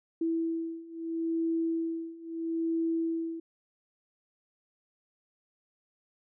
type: beating tone pair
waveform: sine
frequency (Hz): 328.6 / 329.36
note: E4 / E4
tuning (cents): -5 / -1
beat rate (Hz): 0.76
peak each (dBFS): -33 / -31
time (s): 0.21-3.4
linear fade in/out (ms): 5
effects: none